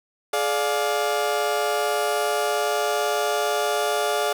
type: chord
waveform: 30% pulse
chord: D diminished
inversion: second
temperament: just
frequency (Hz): 422.9 / 587.3 / 704.8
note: Ab4 / D5 / F5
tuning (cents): +31 / 0 / +16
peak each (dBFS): -23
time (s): 0.33-4.33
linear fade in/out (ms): 5
effects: none